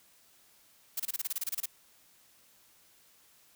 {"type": "noise bursts", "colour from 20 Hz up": "blue", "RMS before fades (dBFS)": -33, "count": 13, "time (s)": [0.97, 1.658], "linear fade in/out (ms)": 5, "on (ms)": 28, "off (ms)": 27, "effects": ["white hiss -63 dBFS RMS until 3.55 s"]}